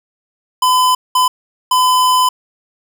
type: tone bursts at uneven times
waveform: square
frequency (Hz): 1011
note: B5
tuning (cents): +40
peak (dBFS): -10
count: 3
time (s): 0.62-0.95 / 1.15-1.28 / 1.71-2.29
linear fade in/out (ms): 5
effects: 7-bit